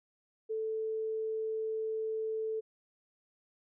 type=tone; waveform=sine; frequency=440 Hz; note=A4; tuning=in tune; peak=-32 dBFS; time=0.49-2.61 s; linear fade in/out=20 ms; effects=none